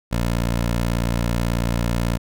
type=tone; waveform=15% pulse; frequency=58.27 Hz; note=A#1; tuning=in tune; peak=-13 dBFS; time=0.11-2.18 s; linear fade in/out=20 ms; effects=none